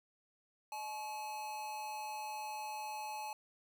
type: tone with amplitude modulation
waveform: square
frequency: 854 Hz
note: G#5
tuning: 48 cents sharp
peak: -39 dBFS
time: 0.72-3.33 s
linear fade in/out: 2 ms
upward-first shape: sine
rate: 242 Hz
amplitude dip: 50%
effects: none